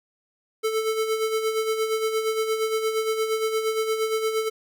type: tone with tremolo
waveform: square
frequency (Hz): 440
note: A4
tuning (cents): 0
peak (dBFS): -21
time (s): 0.63-4.5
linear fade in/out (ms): 20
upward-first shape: sine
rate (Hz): 8.6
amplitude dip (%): 55
effects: none